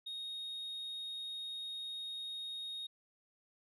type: tone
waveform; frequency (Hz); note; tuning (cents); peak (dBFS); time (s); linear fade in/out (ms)
sine; 3729; A#7; 0; -38; 0.06-2.87; 10
effects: tanh soft clip ceiling -39 dBFS